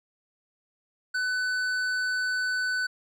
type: tone with hard clipping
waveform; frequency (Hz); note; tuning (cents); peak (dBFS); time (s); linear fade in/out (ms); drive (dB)
sine; 1500; F#6; +23; -27; 1.14-2.87; 10; 9
effects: none